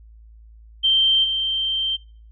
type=tone with level steps; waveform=sine; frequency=3136 Hz; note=G7; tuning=in tune; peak=-14 / -20 dBFS; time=0.83-1.97 s; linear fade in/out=20 ms; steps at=1.23 s; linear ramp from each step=20 ms; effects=noise-tail reverb RT60 0.5 s tail -25 dB re dry + added 55 Hz sine -43 dBFS peak until 2.31 s